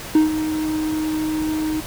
triangle tone with ADSR envelope, 311.1 Hz, D#4, in tune, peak -7 dBFS, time 0.15-1.81 s, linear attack 3 ms, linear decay 140 ms, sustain -11 dB, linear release 15 ms, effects pink hiss -33 dBFS RMS until 1.86 s

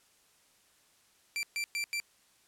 sawtooth tone bursts at uneven times, 2350 Hz, D7, 1 cent sharp, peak -28 dBFS, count 4, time 1.36-1.43 / 1.56-1.64 / 1.75-1.84 / 1.93-2 s, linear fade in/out 0 ms, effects white hiss -66 dBFS RMS until 2.47 s + low-pass 11000 Hz 12 dB/octave

